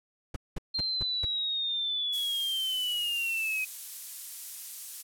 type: noise bursts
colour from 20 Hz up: brown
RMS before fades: -32 dBFS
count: 5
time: 0.34-1.25 s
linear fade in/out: 5 ms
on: 22 ms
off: 200 ms
type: linear sweep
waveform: sine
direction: down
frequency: 4192 to 2512 Hz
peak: -28 dBFS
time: 0.74-3.65 s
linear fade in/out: 10 ms
type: noise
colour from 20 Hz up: violet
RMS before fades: -36 dBFS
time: 2.12-5.03 s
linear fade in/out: 20 ms
effects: low-pass 12000 Hz 12 dB/octave